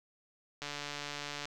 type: click train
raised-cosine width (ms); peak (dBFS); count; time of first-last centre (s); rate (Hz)
0.2; -22; 122; 0.62-1.454; 145
effects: none